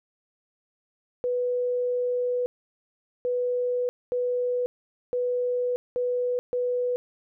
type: tone bursts at uneven times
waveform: sine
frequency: 493.4 Hz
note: B4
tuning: 2 cents flat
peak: -23 dBFS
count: 6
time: 1.24-2.46 / 3.25-3.89 / 4.12-4.66 / 5.13-5.76 / 5.96-6.39 / 6.53-6.96 s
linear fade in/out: 0 ms
effects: none